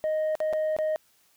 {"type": "tone with dropouts", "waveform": "sine", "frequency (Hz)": 622, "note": "D#5", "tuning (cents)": -1, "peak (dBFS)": -21, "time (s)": [0.04, 0.96], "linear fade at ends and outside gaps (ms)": 0, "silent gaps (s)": [[0.353, 0.403], [0.528, 0.534], [0.765, 0.787]], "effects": ["tanh soft clip ceiling -23 dBFS", "white hiss -64 dBFS RMS until 1.36 s"]}